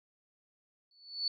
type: tone with exponential growth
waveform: sine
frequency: 4458 Hz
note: C#8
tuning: 9 cents sharp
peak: -27 dBFS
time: 0.91-1.28 s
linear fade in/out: 2 ms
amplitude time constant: 79 ms
effects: none